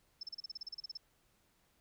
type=tone bursts; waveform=sine; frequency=5274 Hz; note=E8; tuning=in tune; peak=-40 dBFS; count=14; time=0.21-0.973 s; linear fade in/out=5 ms; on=22 ms; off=35 ms; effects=pink hiss -73 dBFS RMS until 1.8 s